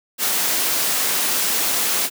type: noise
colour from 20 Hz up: white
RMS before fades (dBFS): -20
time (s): 0.18-2.1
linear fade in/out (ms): 50
effects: high-pass 200 Hz 12 dB/octave